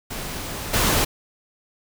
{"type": "noise with level steps", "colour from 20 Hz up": "pink", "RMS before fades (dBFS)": [-31, -19], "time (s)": [0.1, 1.05], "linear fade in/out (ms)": 10, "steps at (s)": 0.73, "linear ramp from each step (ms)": 10, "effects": []}